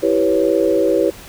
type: chord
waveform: sine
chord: C# half-diminished seventh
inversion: first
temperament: equal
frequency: 329.6 / 392 / 493.9 / 554.4 Hz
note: E4 / G4 / B4 / C#5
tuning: 0 / 0 / 0 / 0 cents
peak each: -18 dBFS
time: 0.02-1.11 s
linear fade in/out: 20 ms
effects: pink hiss -38 dBFS RMS until 1.28 s